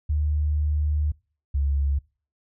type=tone pair in turn; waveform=sine; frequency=75 / 70.04 Hz; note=D2 / C#2; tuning=+37 / +18 cents; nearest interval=minor second; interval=119 cents; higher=first; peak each=-20 dBFS; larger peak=neither; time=0.09-1.12 / 1.54-1.99 s; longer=first; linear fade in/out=10 ms; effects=noise-tail reverb RT60 0.4 s tail -25 dB re dry